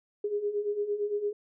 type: beating tone pair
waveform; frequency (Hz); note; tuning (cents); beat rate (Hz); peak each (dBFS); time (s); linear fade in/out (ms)
sine; 406.2 / 415; G#4 / G#4; -38 / -1; 8.8; -34 / -29; 0.24-1.33; 5
effects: none